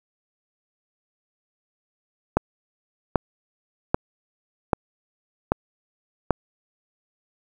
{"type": "click train", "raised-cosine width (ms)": 1, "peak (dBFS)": -3, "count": 6, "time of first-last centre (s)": [2.37, 6.307], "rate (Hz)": 1.27, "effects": ["7-bit"]}